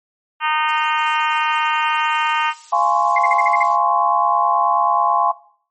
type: harmonic tone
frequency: 307.8 Hz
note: D#4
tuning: 19 cents flat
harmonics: 3 / 4 / 5 / 6 / 7 / 8 / 9 / 10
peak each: -20 / -21 / -25 / -27 / -29 / -27 / -26 / -30 dBFS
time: 0.4-2.54 s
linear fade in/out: 50 ms
type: noise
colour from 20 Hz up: violet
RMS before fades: -33 dBFS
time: 0.68-3.76 s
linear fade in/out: 10 ms
type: chord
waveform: sine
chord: Db major seventh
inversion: first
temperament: just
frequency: 693 / 831.5 / 1039.4 / 1108.7 Hz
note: F5 / Ab5 / C6 / Db6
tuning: -14 / +2 / -12 / 0 cents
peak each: -20 / -18 / -18 / -19 dBFS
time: 2.72-5.32 s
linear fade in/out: 10 ms
type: tone bursts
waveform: sine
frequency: 2093 Hz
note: C7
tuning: in tune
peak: -16 dBFS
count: 7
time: 3.16-3.631 s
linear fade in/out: 5 ms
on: 27 ms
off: 47 ms
effects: noise-tail reverb RT60 0.5 s tail -18 dB re dry + MP3 32 kbps